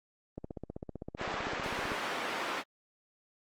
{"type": "click train", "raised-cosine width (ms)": 2, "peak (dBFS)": -26, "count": 25, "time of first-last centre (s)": [0.38, 1.918], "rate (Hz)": 15.6}
{"type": "band-pass noise", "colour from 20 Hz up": "white", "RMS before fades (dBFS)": -36, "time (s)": [1.17, 2.64], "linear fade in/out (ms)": 50, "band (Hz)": [270, 1900], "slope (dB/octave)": 12}
{"effects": ["Opus 24 kbps"]}